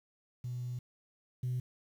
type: tone pair in turn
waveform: sine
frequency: 123.47 / 125.41 Hz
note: B2 / B2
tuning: 0 / +27 cents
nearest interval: unison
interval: 27 cents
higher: second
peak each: -35 / -30 dBFS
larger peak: second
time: 0.44-0.79 / 1.43-1.6 s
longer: first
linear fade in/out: 5 ms
effects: tanh soft clip ceiling -29 dBFS + 10-bit